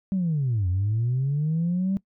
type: linear two-way sweep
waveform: sine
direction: down then up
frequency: 197.4 to 87.5 to 197.4 Hz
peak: -20 dBFS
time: 0.12-1.97 s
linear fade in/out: 0 ms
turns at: 0.68 s
effects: noise-tail reverb RT60 0.1 s tail -22 dB re dry + tanh soft clip ceiling -18 dBFS